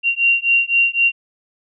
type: beating tone pair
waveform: sine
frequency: 2759 / 2762.9 Hz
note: F7 / F7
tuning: -22 / -19 cents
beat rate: 3.9 Hz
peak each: -16 dBFS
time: 0.03-1.12 s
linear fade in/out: 50 ms
effects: none